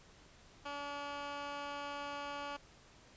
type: tone with band-pass filter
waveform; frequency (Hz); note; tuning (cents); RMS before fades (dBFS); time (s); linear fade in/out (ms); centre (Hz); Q
15% pulse; 286.4; D4; -43; -43; 0.65-2.57; 10; 1700; 0.76
effects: pink hiss -61 dBFS RMS until 3.16 s + resampled to 16000 Hz